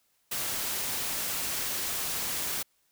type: noise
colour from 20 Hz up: white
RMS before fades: -32 dBFS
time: 0.31-2.63 s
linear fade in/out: 10 ms
effects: white hiss -71 dBFS RMS until 2.91 s